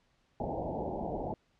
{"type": "low-pass noise", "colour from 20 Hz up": "white", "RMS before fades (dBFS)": -36, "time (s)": [0.4, 1.34], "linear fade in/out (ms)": 2, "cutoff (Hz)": 870, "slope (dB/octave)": 96, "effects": ["pink hiss -72 dBFS RMS until 1.59 s", "low-pass 5000 Hz 12 dB/octave"]}